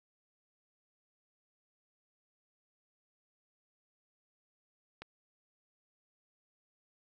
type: click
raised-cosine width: 0.3 ms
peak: -28 dBFS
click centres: 5.02 s
effects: none